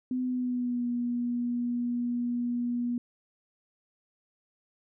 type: tone with pitch glide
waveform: sine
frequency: 253.4 to 241.4 Hz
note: B3 to B3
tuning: +45 to -39 cents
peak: -27 dBFS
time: 0.11-2.98 s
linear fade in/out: 2 ms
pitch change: -84 cents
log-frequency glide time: 0.22-0.87 s
effects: none